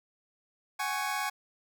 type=chord; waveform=25% pulse; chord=F# suspended second; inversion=none; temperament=equal with one note detuned; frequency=753.4 / 830.6 / 1108.7 Hz; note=F#5 / G#5 / C#6; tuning=+31 / 0 / 0 cents; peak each=-33 / -30 / -31 dBFS; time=0.79-1.3 s; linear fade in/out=10 ms; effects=none